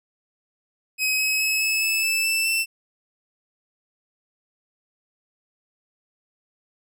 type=tone with pitch steps; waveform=sawtooth; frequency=2538 / 2557 / 2576 / 2596 / 2615 / 2635 / 2655 / 2675 Hz; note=D#7 / D#7 / E7 / E7 / E7 / E7 / E7 / E7; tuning=+34 / +47 / -41 / -27 / -15 / -1 / +12 / +25 cents; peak=-17 dBFS; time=0.98-2.66 s; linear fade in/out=50 ms; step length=210 ms; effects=none